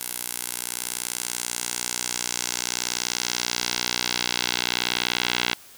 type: tone with band-pass filter sweep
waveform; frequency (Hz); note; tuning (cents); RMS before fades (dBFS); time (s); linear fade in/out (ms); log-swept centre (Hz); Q
10% pulse; 60.5; B1; -35; -28; 0.01-5.54; 0; 12000 to 3300; 1.4
effects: white hiss -48 dBFS RMS until 5.77 s